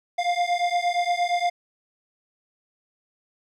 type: beating tone pair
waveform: square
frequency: 698.5 / 707.1 Hz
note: F5 / F5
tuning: 0 / +21 cents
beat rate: 8.6 Hz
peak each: -25 dBFS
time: 0.18-1.5 s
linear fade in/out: 10 ms
effects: low-pass 5000 Hz 12 dB/octave + 10-bit